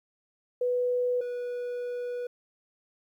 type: tone pair in turn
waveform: sine / triangle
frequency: 493.9 / 488.8 Hz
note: B4 / B4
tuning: 0 / -18 cents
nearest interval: unison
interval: 18 cents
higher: first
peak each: -24 / -29 dBFS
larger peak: first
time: 0.61-1.21 / 1.21-2.27 s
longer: second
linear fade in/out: 5 ms
effects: 11-bit